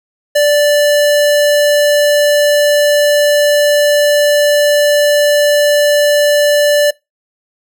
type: tone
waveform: square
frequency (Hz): 586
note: D5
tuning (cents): -4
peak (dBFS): -8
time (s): 0.35-6.91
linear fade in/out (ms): 10
effects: noise-tail reverb RT60 0.2 s tail -23 dB re dry